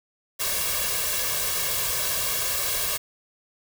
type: noise with comb filter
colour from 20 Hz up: white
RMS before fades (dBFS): -26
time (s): 0.39-2.98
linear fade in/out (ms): 20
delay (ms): 1.8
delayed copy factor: +0.85
effects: none